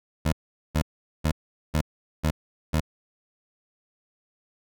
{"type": "tone bursts", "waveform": "20% pulse", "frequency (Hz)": 78.1, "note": "D#2", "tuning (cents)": 7, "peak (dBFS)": -16, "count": 6, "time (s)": [0.25, 2.806], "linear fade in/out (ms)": 10, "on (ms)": 76, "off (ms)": 420, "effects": []}